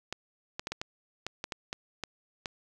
clicks, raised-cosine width 0.2 ms, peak -17 dBFS, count 11, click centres 0.126 / 0.595 / 0.671 / 0.72 / 0.815 / 1.266 / 1.441 / 1.522 / 1.729 / 2.037 / 2.458 s, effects 9-bit

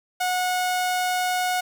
sawtooth tone, 730 Hz, F#5, 24 cents flat, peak -18 dBFS, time 0.2-1.61 s, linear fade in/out 10 ms, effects 8-bit

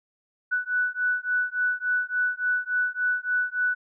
sine beating tone pair, 1483 / 1486.5 Hz, F#6 / F#6, +4 / +8 cents, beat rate 3.5 Hz, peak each -26 dBFS, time 0.51-3.75 s, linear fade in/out 20 ms, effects none

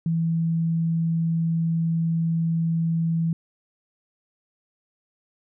sine tone, 164.81 Hz, E3, in tune, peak -20 dBFS, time 0.06-3.33 s, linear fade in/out 2 ms, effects none

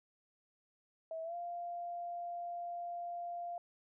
sine tone with pitch glide, 649 to 695.6 Hz, E5 to F5, -27 to -7 cents, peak -39 dBFS, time 1.11-3.58 s, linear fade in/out 2 ms, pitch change +120 cents, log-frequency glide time 1.23-1.35 s, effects none

